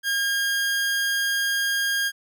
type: tone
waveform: sawtooth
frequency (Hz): 1620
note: G#6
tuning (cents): -43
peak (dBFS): -18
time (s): 0.03-2.12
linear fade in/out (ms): 50
effects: none